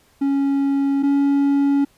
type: tone pair in turn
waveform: triangle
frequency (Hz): 277.2 / 280.6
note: C#4 / C#4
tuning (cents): 0 / +21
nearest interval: unison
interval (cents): 21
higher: second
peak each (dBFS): -14 / -12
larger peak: second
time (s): 0.21-1.03 / 1.03-1.85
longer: neither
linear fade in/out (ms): 10
effects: pink hiss -57 dBFS RMS until 1.97 s + resampled to 32000 Hz